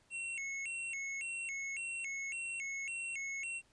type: tone with vibrato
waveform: square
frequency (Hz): 2441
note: D#7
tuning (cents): -34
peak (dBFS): -39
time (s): 0.1-3.62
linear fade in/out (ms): 50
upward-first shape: square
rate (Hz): 1.8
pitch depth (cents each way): 190
effects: pink hiss -70 dBFS RMS until 3.72 s + resampled to 22050 Hz